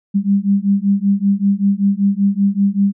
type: beating tone pair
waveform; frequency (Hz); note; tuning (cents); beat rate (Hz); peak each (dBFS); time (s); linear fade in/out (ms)
sine; 196.5 / 201.7; G3 / G3; +4 / +50; 5.2; -15 / -15; 0.14-2.93; 20
effects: none